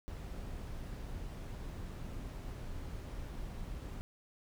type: noise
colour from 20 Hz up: brown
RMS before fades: -43 dBFS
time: 0.08-4.01 s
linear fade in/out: 0 ms
effects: none